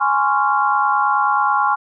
sine chord, Db major seventh, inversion second, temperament just, 831.5 / 1039.4 / 1108.7 / 1385.9 Hz, Ab5 / C6 / Db6 / F6, +2 / -12 / 0 / -14 cents, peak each -18 / -21 / -19 / -20 dBFS, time 0-1.76 s, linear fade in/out 20 ms, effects none

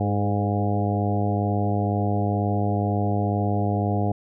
harmonic tone with a mistuned harmonic, 102.1 Hz, G#2, 29 cents flat, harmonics 1 / 2 / 3 / 4 / 5 / 6 / 7 / 8, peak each -23 / -27 / -30 / -32 / -34 / -35 / -29 / -35 dBFS, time 0-4.12 s, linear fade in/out 5 ms, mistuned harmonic 4, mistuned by +24 cents, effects none

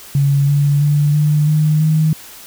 sine tone with pitch steps, 140.2 / 143.31 / 146.49 / 149.74 / 153.07 / 156.46 Hz, C#3 / D3 / D3 / D3 / D#3 / D#3, +20 / -42 / -4 / +34 / -28 / +10 cents, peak -10 dBFS, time 0.15-2.13 s, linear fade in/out 2 ms, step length 330 ms, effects white hiss -37 dBFS RMS until 2.46 s

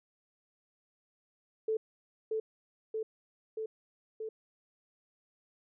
sine tone with echo, 439.3 Hz, A4, 3 cents flat, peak -28 dBFS, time 1.68-1.77 s, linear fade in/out 5 ms, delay 630 ms, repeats 4, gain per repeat -2 dB, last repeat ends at 4.29 s, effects none

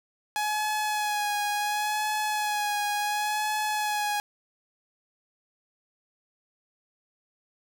sawtooth tone with vibrato, 839 Hz, G#5, 17 cents sharp, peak -22 dBFS, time 0.36-4.2 s, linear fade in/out 0 ms, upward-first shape sine, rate 0.7 Hz, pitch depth 27 cents each way, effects none

